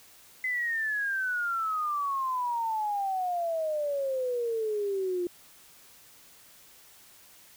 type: exponential sweep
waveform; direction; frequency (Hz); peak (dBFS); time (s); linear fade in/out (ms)
sine; down; 2043 to 347.9; -27; 0.44-5.27; 2
effects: white hiss -55 dBFS RMS until 7.56 s